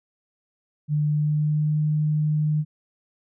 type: tone with pitch glide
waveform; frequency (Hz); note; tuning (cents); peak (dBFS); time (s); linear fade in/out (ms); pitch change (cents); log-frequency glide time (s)
sine; 149.5 to 152.11; D3 to D#3; +31 to -39; -19; 0.88-2.65; 50; +30; 0.99-1.79
effects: none